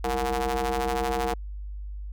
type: ring-modulated tone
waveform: sawtooth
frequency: 130.81 Hz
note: C3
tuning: in tune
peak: -18 dBFS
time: 0.04-1.34 s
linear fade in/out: 5 ms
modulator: 595 Hz
effects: added 50 Hz sine -33 dBFS peak until 2.12 s